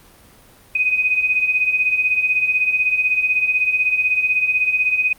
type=beating tone pair; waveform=sine; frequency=2489 / 2505 Hz; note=D#7 / D#7; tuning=0 / +11 cents; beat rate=16 Hz; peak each=-22 / -16 dBFS; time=0.75-5.13 s; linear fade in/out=5 ms; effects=pink hiss -48 dBFS RMS until 5.18 s + Opus 32 kbps